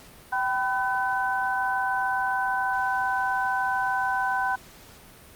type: tone cluster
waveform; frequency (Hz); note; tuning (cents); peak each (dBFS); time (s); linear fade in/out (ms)
sine; 773 / 1000 / 1515; G5 / B5 / F#6; -24 / +21 / +40; -27 / -28 / -27; 0.32-4.56; 10
effects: pink hiss -49 dBFS RMS until 5.35 s + Opus 48 kbps